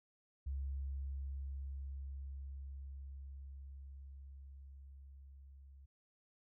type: tone with level ramp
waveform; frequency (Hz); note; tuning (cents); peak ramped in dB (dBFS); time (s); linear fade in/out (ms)
sine; 68.3; C#2; -25; -37 to -55; 0.46-5.86; 10
effects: none